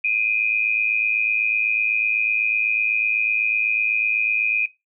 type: tone pair together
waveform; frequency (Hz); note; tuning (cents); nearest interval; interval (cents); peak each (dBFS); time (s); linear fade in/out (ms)
sine; 2404 / 2512; D7 / D#7; +40 / +16; minor second; 76; -21; 0.04-4.66; 5
effects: noise-tail reverb RT60 0.2 s tail -17 dB re dry